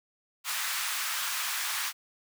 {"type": "high-pass noise", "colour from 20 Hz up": "pink", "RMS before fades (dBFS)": -32, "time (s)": [0.44, 1.93], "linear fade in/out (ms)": 50, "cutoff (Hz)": 1100, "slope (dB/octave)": 24, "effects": []}